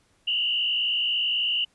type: tone with frequency modulation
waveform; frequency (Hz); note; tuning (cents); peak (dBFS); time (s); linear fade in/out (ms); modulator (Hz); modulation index
sine; 2900; F#7; -35; -22; 0.27-1.65; 10; 58.2; 2.1
effects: pink hiss -65 dBFS RMS until 1.74 s + resampled to 24000 Hz